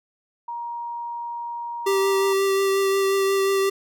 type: tone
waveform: sine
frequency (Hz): 944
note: A#5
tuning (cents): +22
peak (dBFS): -28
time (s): 0.48-2.33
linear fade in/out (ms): 5
type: tone with vibrato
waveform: square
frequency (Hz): 390.5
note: G4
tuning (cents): -7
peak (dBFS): -19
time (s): 1.86-3.7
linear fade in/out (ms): 10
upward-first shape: triangle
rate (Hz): 5.6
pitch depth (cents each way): 14
effects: none